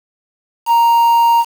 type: tone with quantisation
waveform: triangle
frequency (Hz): 932.3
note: A#5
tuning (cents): 0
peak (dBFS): -6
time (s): 0.66-1.45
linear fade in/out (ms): 50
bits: 5
effects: none